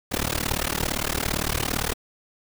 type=noise with amplitude modulation; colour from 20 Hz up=pink; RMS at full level=-22 dBFS; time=0.11-1.94 s; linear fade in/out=20 ms; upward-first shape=sine; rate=37.6 Hz; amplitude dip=100%; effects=none